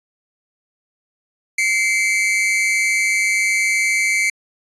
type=tone pair together; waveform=45% pulse; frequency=2093 / 2294 Hz; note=C7 / D7; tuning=0 / -41 cents; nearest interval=major second; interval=159 cents; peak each=-18 dBFS; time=1.58-4.3 s; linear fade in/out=5 ms; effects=resampled to 24000 Hz